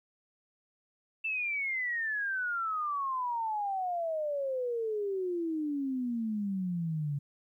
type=exponential sweep; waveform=sine; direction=down; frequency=2675 to 140 Hz; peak=-30 dBFS; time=1.24-7.19 s; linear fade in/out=10 ms; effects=12-bit